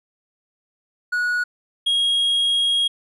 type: tone pair in turn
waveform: triangle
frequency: 1460 / 3278 Hz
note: F#6 / G#7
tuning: -24 / -23 cents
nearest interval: octave + major second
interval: 1401 cents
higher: second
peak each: -17 / -15 dBFS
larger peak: second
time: 1.12-1.44 / 1.86-2.88 s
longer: second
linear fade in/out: 10 ms
effects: resampled to 32000 Hz